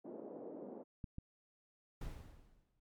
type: band-pass noise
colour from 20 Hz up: white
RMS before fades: -49 dBFS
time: 0.04-0.84 s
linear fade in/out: 20 ms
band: 230 to 530 Hz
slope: 24 dB/octave
type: clicks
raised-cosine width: 5 ms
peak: -32 dBFS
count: 2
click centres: 1.042 / 1.184 s
type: noise with exponential decay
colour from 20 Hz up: brown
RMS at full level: -41 dBFS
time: 2.01-2.8 s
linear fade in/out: 5 ms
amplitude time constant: 170 ms
effects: MP3 96 kbps